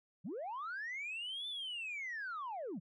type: linear two-way sweep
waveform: sine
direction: up then down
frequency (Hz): 136.1 to 3555 to 136.1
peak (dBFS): -38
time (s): 0.24-2.8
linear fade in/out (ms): 20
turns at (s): 1.48
effects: tanh soft clip ceiling -37 dBFS